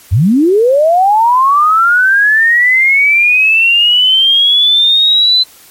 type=linear sweep; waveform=sine; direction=up; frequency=77 to 4053 Hz; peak=-5 dBFS; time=0.11-5.44 s; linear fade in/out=20 ms; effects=white hiss -40 dBFS RMS until 5.7 s + MP3 64 kbps